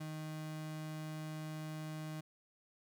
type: tone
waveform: 35% pulse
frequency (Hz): 155.6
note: D#3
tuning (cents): 0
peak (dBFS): -40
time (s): 0-2.21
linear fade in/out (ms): 10
effects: none